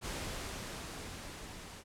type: noise with level ramp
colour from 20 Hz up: pink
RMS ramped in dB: -39 to -49 dBFS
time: 0.01-1.84 s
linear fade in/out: 50 ms
effects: low-pass 10000 Hz 12 dB/octave